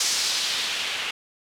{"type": "noise with low-pass filter sweep", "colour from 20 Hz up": "blue", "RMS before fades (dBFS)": -26, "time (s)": [0, 1.11], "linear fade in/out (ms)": 5, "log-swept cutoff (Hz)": [5800, 2600], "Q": 1.6, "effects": []}